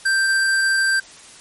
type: tone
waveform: square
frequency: 1570 Hz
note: G6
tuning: 2 cents sharp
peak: -16 dBFS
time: 0.05-1 s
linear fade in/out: 10 ms
effects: white hiss -43 dBFS RMS until 1.4 s + MP3 48 kbps